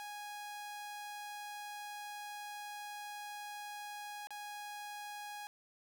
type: tone with dropouts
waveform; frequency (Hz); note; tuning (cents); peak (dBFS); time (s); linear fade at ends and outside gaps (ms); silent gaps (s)
sawtooth; 828; G#5; -5; -40; 0-5.47; 0; 4.271-4.306
effects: none